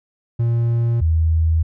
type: tone pair in turn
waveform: triangle / sine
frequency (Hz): 117.2 / 80.79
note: A#2 / E2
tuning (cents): +10 / -34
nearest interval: tritone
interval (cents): 644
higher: first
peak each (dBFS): -13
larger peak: neither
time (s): 0.39-1.01 / 1.01-1.63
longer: neither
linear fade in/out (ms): 10
effects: none